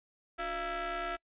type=ring-modulated tone; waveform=sawtooth; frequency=325.1 Hz; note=E4; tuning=24 cents flat; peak=-27 dBFS; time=0.38-1.17 s; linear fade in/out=20 ms; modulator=1010 Hz; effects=noise-tail reverb RT60 0.1 s tail -25 dB re dry + resampled to 8000 Hz